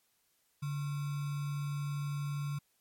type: tone with sample-and-hold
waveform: sine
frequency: 143.8 Hz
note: D3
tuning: 36 cents flat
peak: -33 dBFS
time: 0.62-2.59 s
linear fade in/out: 10 ms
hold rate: 1225 Hz
effects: white hiss -74 dBFS RMS until 2.8 s + MP3 64 kbps